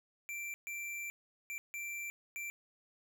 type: tone bursts at uneven times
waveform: square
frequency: 2350 Hz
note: D7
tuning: 1 cent sharp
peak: -40 dBFS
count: 5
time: 0.29-0.54 / 0.67-1.1 / 1.5-1.58 / 1.74-2.1 / 2.36-2.5 s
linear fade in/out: 0 ms
effects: none